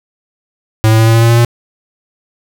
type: tone with pitch steps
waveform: square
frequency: 110 / 111.15 / 112.31 / 113.49 / 114.67 / 115.87 / 117.08 / 118.3 Hz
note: A2 / A2 / A2 / A#2 / A#2 / A#2 / A#2 / A#2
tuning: 0 / +18 / +36 / -46 / -28 / -10 / +8 / +26 cents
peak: -6 dBFS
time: 0.84-1.448 s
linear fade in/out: 0 ms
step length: 76 ms
effects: none